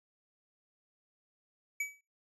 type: tone with exponential decay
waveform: square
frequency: 2285 Hz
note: D7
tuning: 48 cents flat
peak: -30 dBFS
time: 1.8-2.01 s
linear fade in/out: 5 ms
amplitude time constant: 44 ms
effects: noise-tail reverb RT60 0.3 s tail -25 dB re dry + resampled to 32000 Hz